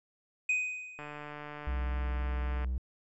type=tone with exponential decay; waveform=triangle; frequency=2500 Hz; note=D#7; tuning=8 cents sharp; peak=-23 dBFS; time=0.49-1.32 s; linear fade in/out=5 ms; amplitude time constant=180 ms
type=click train; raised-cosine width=0.5 ms; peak=-28 dBFS; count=246; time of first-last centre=0.99-2.645 s; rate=148 Hz
type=tone with vibrato; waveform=triangle; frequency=63.5 Hz; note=B1; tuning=49 cents sharp; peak=-28 dBFS; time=1.67-2.78 s; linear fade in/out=0 ms; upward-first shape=triangle; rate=3.7 Hz; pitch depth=15 cents each way
effects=resampled to 22050 Hz